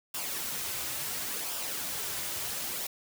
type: noise with flanger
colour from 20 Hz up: white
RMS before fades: -35 dBFS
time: 0.14-2.87 s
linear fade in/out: 5 ms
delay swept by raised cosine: 0.47 to 4.47 ms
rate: 0.71 Hz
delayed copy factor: -0.5
effects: none